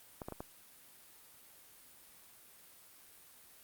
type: clicks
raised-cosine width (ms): 1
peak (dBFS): -27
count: 4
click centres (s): 0.218 / 0.285 / 0.323 / 0.405
effects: white hiss -59 dBFS RMS until 3.63 s + Opus 32 kbps